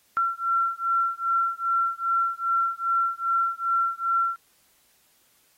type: beating tone pair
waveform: sine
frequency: 1358 / 1360.5 Hz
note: F6 / F6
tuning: -49 / -46 cents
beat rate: 2.5 Hz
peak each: -25 dBFS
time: 0.17-4.36 s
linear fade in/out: 0 ms
effects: white hiss -63 dBFS RMS until 5.57 s + AAC 48 kbps